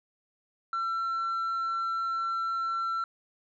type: tone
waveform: sine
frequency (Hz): 1349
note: E6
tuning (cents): +40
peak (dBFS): -25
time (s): 0.73-3.04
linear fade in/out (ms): 2
effects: tanh soft clip ceiling -27 dBFS